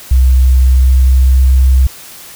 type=tone with pitch glide; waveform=sine; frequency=64 to 65.12 Hz; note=C2 to C2; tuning=-38 to -8 cents; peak=-4 dBFS; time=0.11-1.87 s; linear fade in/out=5 ms; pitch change=+30 cents; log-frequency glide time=0.34-1.68 s; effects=white hiss -33 dBFS RMS until 2.35 s